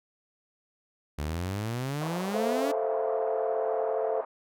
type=exponential sweep; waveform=sawtooth; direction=up; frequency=70.9 to 293.7 Hz; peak=-26 dBFS; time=1.18-2.72 s; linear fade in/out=10 ms
type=band-pass noise; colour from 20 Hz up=pink; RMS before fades=-39 dBFS; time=2.01-4.25 s; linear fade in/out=5 ms; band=510 to 1100 Hz; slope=24 dB/octave
type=chord; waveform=sine; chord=F major seventh; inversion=first; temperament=equal; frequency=440 / 523.3 / 659.3 / 698.5 Hz; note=A4 / C5 / E5 / F5; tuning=0 / 0 / 0 / 0 cents; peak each=-30 / -32 / -32 / -34 dBFS; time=2.34-4.21 s; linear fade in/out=5 ms
effects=none